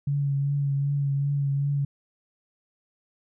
sine tone with vibrato, 140.8 Hz, C#3, 27 cents sharp, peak -22 dBFS, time 0.07-1.85 s, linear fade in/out 5 ms, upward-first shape triangle, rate 2.6 Hz, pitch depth 28 cents each way, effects none

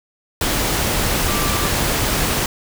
sine tone in noise, 1174 Hz, D6, 1 cent flat, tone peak -26 dBFS, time 1.28-1.68 s, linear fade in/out 2 ms, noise pink, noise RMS -19 dBFS, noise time 0.41-2.46 s, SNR -10 dB, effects none

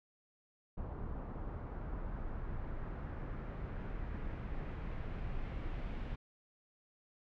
brown noise with low-pass filter sweep, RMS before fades -41 dBFS, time 0.77-6.16 s, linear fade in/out 10 ms, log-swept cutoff 1100 to 2700 Hz, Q 1.3, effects none

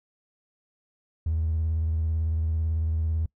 triangle tone with vibrato, 80.1 Hz, E2, 49 cents flat, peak -20 dBFS, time 1.26-3.26 s, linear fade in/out 5 ms, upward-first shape square, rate 18 Hz, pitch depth 35 cents each way, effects noise-tail reverb RT60 0.1 s tail -26 dB re dry + tanh soft clip ceiling -19 dBFS

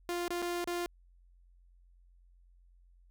sawtooth tone with dropouts, 349.2 Hz, F4, in tune, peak -29 dBFS, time 0.09-0.86 s, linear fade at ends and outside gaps 0 ms, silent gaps 0.28-0.305 / 0.419-0.424 / 0.642-0.674 s, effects added 44 Hz sine -59 dBFS peak until 3.1 s

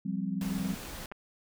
sine chord, F suspended second, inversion none, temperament equal, 174.61 / 196 / 261.6 Hz, F3 / G3 / C4, 0 / 0 / 0 cents, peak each -35 / -32 / -38 dBFS, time 0.05-0.75 s, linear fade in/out 10 ms
pink noise, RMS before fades -42 dBFS, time 0.41-1.06 s, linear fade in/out 2 ms
clicks, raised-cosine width 0.5 ms, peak -27 dBFS, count 2, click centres 1.116 / 1.121 s
effects none

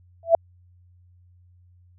sine tone with exponential growth, 666 Hz, E5, 18 cents sharp, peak -7 dBFS, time 0.23-0.35 s, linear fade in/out 2 ms, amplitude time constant 24 ms, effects added 89 Hz sine -52 dBFS peak until 1.98 s

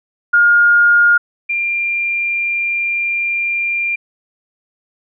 sine tone pair in turn, 1420 / 2388 Hz, F6 / D7, +28 / +28 cents, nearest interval major sixth, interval 900 cents, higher second, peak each -7 / -15 dBFS, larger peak first, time 0.33-1.18 / 1.49-3.96 s, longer second, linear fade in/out 10 ms, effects none

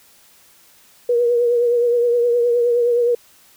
sine tone with vibrato, 478.5 Hz, A#4, 45 cents sharp, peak -13 dBFS, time 1.09-3.15 s, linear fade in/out 5 ms, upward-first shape triangle, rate 9.6 Hz, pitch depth 43 cents each way, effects white hiss -51 dBFS RMS until 3.56 s

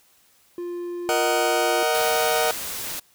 triangle tone, 349.8 Hz, F4, 3 cents sharp, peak -26 dBFS, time 0.58-1.83 s, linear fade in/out 2 ms
sawtooth chord, D# minor, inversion second, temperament just, 466.7 / 622.3 / 746.7 Hz, A#4 / D#5 / F#5, +2 / 0 / +16 cents, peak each -20 dBFS, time 1.09-2.51 s, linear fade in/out 0 ms
white noise, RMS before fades -31 dBFS, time 1.94-3 s, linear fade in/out 10 ms
effects white hiss -59 dBFS RMS until 3.14 s

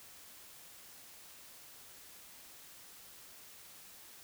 silence, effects white hiss -55 dBFS RMS until 4.23 s

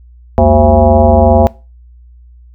sine tone with frequency modulation, 378.7 Hz, F#4, 40 cents sharp, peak -4 dBFS, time 0.38-1.47 s, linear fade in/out 0 ms, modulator 147 Hz, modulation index 2.9, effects noise-tail reverb RT60 0.3 s tail -22 dB re dry + added 60 Hz sine -36 dBFS peak until 2.54 s

